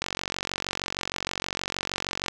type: click train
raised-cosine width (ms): 0.2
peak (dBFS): -10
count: 106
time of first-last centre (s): 0.02-2.283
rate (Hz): 46.4
effects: none